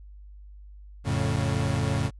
35% pulse chord, F augmented, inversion none, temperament equal, 87.31 / 110 / 138.59 Hz, F2 / A2 / C#3, 0 / 0 / 0 cents, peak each -28 / -26 / -26 dBFS, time 1.04-2.11 s, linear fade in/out 50 ms, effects added 50 Hz sine -43 dBFS peak until 2.19 s + resampled to 24000 Hz

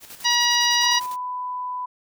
white noise with tremolo, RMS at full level -39 dBFS, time 0-1.17 s, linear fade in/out 50 ms, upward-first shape square, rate 9.9 Hz, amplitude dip 60%
harmonic tone, 960 Hz, B5, 49 cents flat, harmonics 1 / 2 / 3 / 4 / 5 / 6, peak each -24 / -24 / -24 / -24 / -24 / -24 dBFS, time 0.24-1 s, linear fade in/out 20 ms
sine tone, 997 Hz, B5, 16 cents sharp, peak -26 dBFS, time 0.82-1.86 s, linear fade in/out 10 ms
effects none

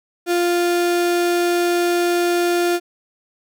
35% pulse tone, 349.2 Hz, F4, in tune, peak -14 dBFS, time 0.26-2.8 s, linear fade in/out 50 ms, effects none

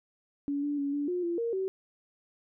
sine tone with pitch steps, 284.2 / 290.4 / 281.8 / 288.7 / 357.7 / 342.6 / 465 / 380.8 Hz, C#4 / D4 / C#4 / D4 / F4 / F4 / A#4 / F#4, +43 / -19 / +29 / -30 / +41 / -33 / -4 / +50 cents, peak -28 dBFS, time 0.48-1.68 s, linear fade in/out 0 ms, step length 150 ms, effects none

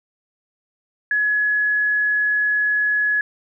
sine tone, 1691 Hz, G#6, 31 cents sharp, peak -16 dBFS, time 1.11-3.21 s, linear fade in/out 2 ms, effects none

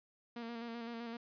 sawtooth tone with vibrato, 233.1 Hz, A#3, in tune, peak -38 dBFS, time 0.36-1.17 s, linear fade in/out 5 ms, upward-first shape square, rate 7.8 Hz, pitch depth 28 cents each way, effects resampled to 11025 Hz

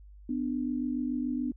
sine tone pair together, 249.5 / 296.5 Hz, B3 / D4, +18 / +17 cents, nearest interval minor third, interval 299 cents, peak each -30 / -33 dBFS, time 0.29-1.52 s, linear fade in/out 5 ms, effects added 50 Hz sine -48 dBFS peak until 1.56 s

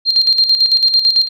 sine tone with tremolo, 4190 Hz, C8, 2 cents sharp, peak -7 dBFS, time 0.05-1.29 s, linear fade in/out 50 ms, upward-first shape square, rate 9 Hz, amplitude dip 60%, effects none

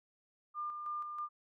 sine tone with tremolo, 1200 Hz, D6, 37 cents sharp, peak -36 dBFS, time 0.54-1.29 s, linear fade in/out 50 ms, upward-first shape square, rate 3.1 Hz, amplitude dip 40%, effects none

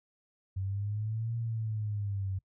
sine linear two-way sweep, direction up then down, 94.2 to 116.54 to 94.2 Hz, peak -31 dBFS, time 0.56-2.39 s, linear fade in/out 10 ms, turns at 1.36 s, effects noise-tail reverb RT60 0.1 s tail -23 dB re dry

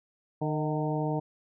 harmonic tone with a mistuned harmonic, 152.2 Hz, D#3, 38 cents flat, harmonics 1 / 2 / 3 / 4 / 5 / 6, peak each -30 / -33 / -35 / -36 / -37 / -38 dBFS, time 0.41-1.2 s, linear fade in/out 10 ms, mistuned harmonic 4, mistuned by +47 cents, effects none

